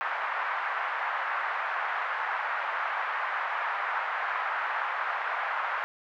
white band-pass noise, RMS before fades -31 dBFS, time 0.01-5.84 s, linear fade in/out 0 ms, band 780 to 1700 Hz, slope 24 dB/octave, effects none

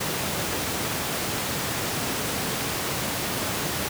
pink high-pass noise, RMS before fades -28 dBFS, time 0-3.89 s, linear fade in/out 10 ms, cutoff 110 Hz, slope 12 dB/octave, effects none

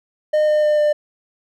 triangle tone with pitch steps, 610 / 605.8 / 601.6 / 597.4 Hz, D#5 / D#5 / D5 / D5, -34 / -46 / +42 / +29 cents, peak -11 dBFS, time 0.33-0.93 s, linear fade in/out 10 ms, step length 150 ms, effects none

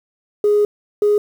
sine tone pair in turn, 415.3 / 415.3 Hz, G#4 / G#4, 0 / 0 cents, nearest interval unison, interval 0 cents, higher neither, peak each -10 dBFS, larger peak neither, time 0.44-0.65 / 1.02-1.18 s, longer first, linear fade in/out 2 ms, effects tanh soft clip ceiling -7 dBFS + 7-bit

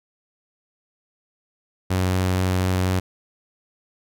sawtooth tone with vibrato, 92.5 Hz, F#2, in tune, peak -15 dBFS, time 1.9-3 s, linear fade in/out 10 ms, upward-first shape triangle, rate 4.2 Hz, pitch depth 10 cents each way, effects none

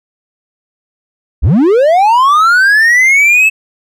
triangle linear sweep, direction up, 42.86 to 2637 Hz, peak -3 dBFS, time 1.42-3.5 s, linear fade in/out 20 ms, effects none

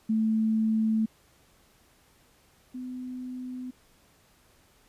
sine tone pair in turn, 220 / 252.8 Hz, A3 / B3, 0 / +41 cents, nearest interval major second, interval 241 cents, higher second, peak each -22 / -34 dBFS, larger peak first, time 0.09-1.06 / 2.74-3.71 s, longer neither, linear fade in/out 10 ms, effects pink hiss -62 dBFS RMS until 4.88 s + resampled to 32000 Hz

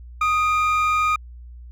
triangle tone pair together, 1246 / 2388 Hz, D#6 / D7, +2 / +28 cents, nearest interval major seventh, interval 1126 cents, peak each -15 / -22 dBFS, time 0.21-1.16 s, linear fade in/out 5 ms, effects tanh soft clip ceiling -11 dBFS + added 60 Hz sine -37 dBFS peak until 1.71 s

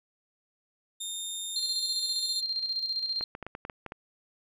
20% pulse tone, 3647 Hz, A#7, 39 cents flat, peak -28 dBFS, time 1-2.41 s, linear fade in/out 10 ms
sine tone with tremolo, 4186 Hz, C8, in tune, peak -27 dBFS, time 1.56-3.24 s, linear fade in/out 2 ms, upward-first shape square, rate 15 Hz, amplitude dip 50%
clicks, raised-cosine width 0.5 ms, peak -23 dBFS, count 9, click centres 3.21 / 3.351 / 3.427 / 3.466 / 3.551 / 3.651 / 3.698 / 3.863 / 3.921 s
effects none

